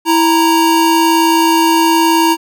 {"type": "tone pair together", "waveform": "square", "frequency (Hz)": [330, 931], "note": ["E4", "A#5"], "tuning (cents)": [2, -2], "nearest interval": "octave + tritone", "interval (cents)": 1796, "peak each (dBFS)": -12, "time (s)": [0.05, 2.37], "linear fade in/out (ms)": 50, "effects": []}